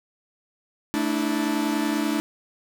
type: chord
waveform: 45% pulse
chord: A suspended fourth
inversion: none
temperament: equal with one note detuned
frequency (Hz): 220 / 293.7 / 324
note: A3 / D4 / E4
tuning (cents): 0 / 0 / -30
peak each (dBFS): -28 / -25 / -28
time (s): 0.94-2.2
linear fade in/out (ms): 0
effects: none